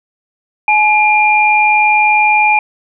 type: tone pair together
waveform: sine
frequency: 848.5 / 2400 Hz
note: G#5 / D7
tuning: +37 / +37 cents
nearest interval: octave + tritone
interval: 1800 cents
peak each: -10 dBFS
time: 0.68-2.59 s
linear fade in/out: 2 ms
effects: none